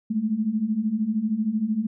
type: beating tone pair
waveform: sine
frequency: 207.7 / 220.7 Hz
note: G#3 / A3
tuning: 0 / +5 cents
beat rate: 13 Hz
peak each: -27 / -23 dBFS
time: 0.1-1.87 s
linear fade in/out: 10 ms
effects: none